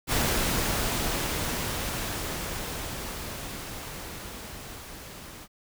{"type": "noise with level ramp", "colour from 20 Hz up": "pink", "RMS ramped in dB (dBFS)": [-25, -44], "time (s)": [0.07, 5.48], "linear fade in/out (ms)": 50, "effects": []}